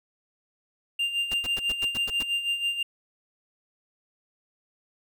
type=tone with tremolo; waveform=triangle; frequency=2794 Hz; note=F7; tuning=in tune; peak=-21 dBFS; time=0.99-2.83 s; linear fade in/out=5 ms; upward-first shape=sine; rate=6.1 Hz; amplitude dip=65%
type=noise bursts; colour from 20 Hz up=pink; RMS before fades=-37 dBFS; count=8; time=1.31-2.23 s; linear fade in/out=5 ms; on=31 ms; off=96 ms
effects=none